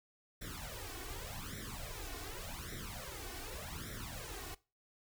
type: noise with flanger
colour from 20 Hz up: pink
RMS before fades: -45 dBFS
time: 0.41-4.55 s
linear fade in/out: 10 ms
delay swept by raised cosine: 0.53 to 2.73 ms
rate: 0.86 Hz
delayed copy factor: +1
effects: noise-tail reverb RT60 0.3 s tail -21 dB re dry